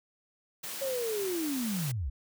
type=high-pass noise; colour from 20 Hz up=white; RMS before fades=-39 dBFS; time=0.63-1.92 s; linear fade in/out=10 ms; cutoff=120 Hz; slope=24 dB/octave
type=linear sweep; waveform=sine; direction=down; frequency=555 to 55.2 Hz; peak=-30 dBFS; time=0.81-2.1 s; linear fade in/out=10 ms
effects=none